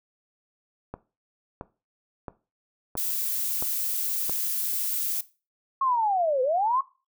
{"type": "click train", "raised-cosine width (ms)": 1, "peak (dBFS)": -20, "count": 6, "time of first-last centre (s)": [0.94, 4.296], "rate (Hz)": 1.49}
{"type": "noise", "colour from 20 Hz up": "violet", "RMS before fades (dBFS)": -28, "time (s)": [2.97, 5.21], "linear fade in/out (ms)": 5}
{"type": "linear two-way sweep", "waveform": "sine", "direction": "down then up", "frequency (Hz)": [1097, 493.9, 1097], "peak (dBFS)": -21, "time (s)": [5.81, 6.81], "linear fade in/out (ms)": 5, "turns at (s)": 6.42}
{"effects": ["noise-tail reverb RT60 0.3 s tail -17 dB re dry"]}